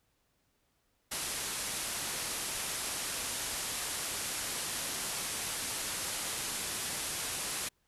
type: low-pass noise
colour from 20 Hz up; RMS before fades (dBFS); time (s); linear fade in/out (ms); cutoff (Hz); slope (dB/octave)
white; -37; 1.11-7.69; 10; 12000; 96
effects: pink hiss -75 dBFS RMS until 7.87 s